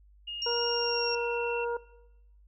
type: tone with pitch glide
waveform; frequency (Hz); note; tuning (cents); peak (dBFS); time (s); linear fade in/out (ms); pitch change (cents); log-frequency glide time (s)
sine; 2847 to 2715; F7 to F7; +33 to -50; -35; 0.27-1.65; 10; -83; 0.66-1.14
type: tone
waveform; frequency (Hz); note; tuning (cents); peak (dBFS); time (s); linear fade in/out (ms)
sine; 5560; F8; -9; -30; 0.42-1.15; 2
type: harmonic tone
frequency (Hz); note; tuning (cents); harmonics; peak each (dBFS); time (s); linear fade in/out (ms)
473.2; A#4; +26; 1 / 2 / 3; -30 / -34 / -40; 0.46-1.77; 5
effects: noise-tail reverb RT60 0.9 s tail -20 dB re dry + added 50 Hz sine -55 dBFS peak until 2.47 s